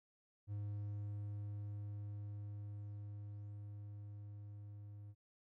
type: tone with level ramp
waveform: triangle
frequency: 102.9 Hz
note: G#2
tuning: 16 cents flat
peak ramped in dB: -38 to -48 dBFS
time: 0.47-5.15 s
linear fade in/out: 50 ms
effects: none